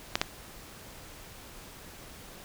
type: clicks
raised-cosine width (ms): 0.2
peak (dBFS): -7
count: 2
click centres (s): 0.155 / 0.215
effects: pink hiss -48 dBFS RMS until 2.44 s